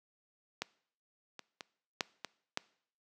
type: clicks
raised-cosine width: 0.2 ms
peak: -17 / -27 / -25 / -13 / -21 / -15 dBFS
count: 6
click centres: 0.62 / 1.393 / 1.608 / 2.008 / 2.247 / 2.574 s
effects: noise-tail reverb RT60 0.6 s tail -22 dB re dry + high-pass 200 Hz 12 dB/octave